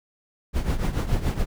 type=noise with tremolo; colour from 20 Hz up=brown; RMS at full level=-20 dBFS; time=0.53-1.46 s; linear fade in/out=50 ms; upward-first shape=triangle; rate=7 Hz; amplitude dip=80%; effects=none